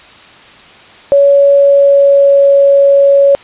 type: tone with pitch glide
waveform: sine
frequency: 562 to 558.4 Hz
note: C#5 to C#5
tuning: +24 to +13 cents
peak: -3 dBFS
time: 1.12-3.35 s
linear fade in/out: 0 ms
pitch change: -11 cents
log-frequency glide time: 1.52-2.46 s
effects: white hiss -37 dBFS RMS until 3.43 s + resampled to 8000 Hz